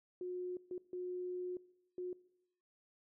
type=tone bursts at uneven times; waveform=sine; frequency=361.5 Hz; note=F#4; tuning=40 cents flat; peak=-39 dBFS; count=4; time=0.21-0.57 / 0.71-0.78 / 0.93-1.57 / 1.98-2.13 s; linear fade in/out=2 ms; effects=noise-tail reverb RT60 0.8 s tail -21 dB re dry